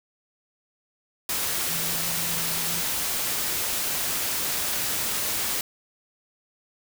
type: tone in noise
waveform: sine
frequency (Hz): 166.8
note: E3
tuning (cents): +21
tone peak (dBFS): -38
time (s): 1.69-2.81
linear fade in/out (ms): 2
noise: white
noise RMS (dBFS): -27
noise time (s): 1.29-5.61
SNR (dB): -14
effects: none